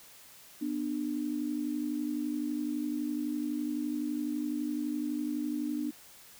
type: tone pair together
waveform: sine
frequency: 246.7 / 298.6 Hz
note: B3 / D4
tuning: -2 / +29 cents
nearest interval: minor third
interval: 331 cents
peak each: -35 / -32 dBFS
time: 0.61-5.91 s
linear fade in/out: 10 ms
effects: white hiss -54 dBFS RMS until 6.39 s